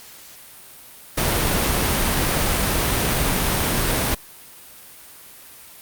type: noise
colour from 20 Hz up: pink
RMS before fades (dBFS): -20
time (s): 1.17-4.15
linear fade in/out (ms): 10
effects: white hiss -43 dBFS RMS until 5.81 s + Opus 48 kbps